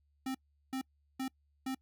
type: tone bursts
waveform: square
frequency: 263.1 Hz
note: C4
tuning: 10 cents sharp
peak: -35 dBFS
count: 4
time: 0.26-1.748 s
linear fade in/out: 5 ms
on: 87 ms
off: 380 ms
effects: noise-tail reverb RT60 0.1 s tail -26 dB re dry + added 72 Hz sine -70 dBFS peak until 1.81 s